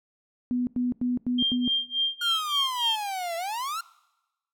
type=tone bursts; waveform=sine; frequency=246.9 Hz; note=B3; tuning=in tune; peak=-23 dBFS; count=5; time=0.51-1.678 s; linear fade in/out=0 ms; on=160 ms; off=92 ms
type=tone with tremolo; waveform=sine; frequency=3189 Hz; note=G7; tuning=29 cents sharp; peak=-21 dBFS; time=1.38-2.96 s; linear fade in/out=10 ms; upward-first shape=sine; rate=3.5 Hz; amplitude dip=95%
type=exponential two-way sweep; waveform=45% pulse; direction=down then up; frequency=1443 to 659.3 to 1405 Hz; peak=-29 dBFS; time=2.21-3.81 s; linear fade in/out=5 ms; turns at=3.36 s
effects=noise-tail reverb RT60 1.0 s tail -21 dB re dry